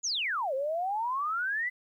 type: exponential two-way sweep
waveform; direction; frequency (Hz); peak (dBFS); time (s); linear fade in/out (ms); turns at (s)
sine; down then up; 7070 to 516 to 2040; -28; 0.03-1.7; 20; 0.54
effects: 11-bit